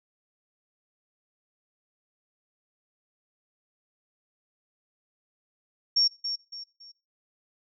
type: tone with echo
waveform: sine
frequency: 5510 Hz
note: F8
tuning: 24 cents flat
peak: -19 dBFS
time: 5.96-6.08 s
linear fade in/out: 10 ms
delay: 280 ms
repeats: 3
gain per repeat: -9 dB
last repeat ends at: 6.92 s
effects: noise-tail reverb RT60 0.3 s tail -22 dB re dry